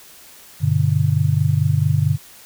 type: chord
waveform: sine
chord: G major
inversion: none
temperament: just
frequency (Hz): 98 / 122.5 / 147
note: G2 / B2 / D3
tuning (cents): 0 / -14 / +2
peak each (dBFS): -19 / -20 / -17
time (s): 0.6-2.18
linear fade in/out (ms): 50
effects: white hiss -44 dBFS RMS until 2.45 s